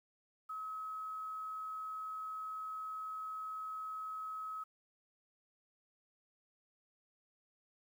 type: tone with quantisation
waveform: sine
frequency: 1281 Hz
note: E6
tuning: 50 cents flat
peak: -40 dBFS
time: 0.49-4.64 s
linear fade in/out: 10 ms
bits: 11
effects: none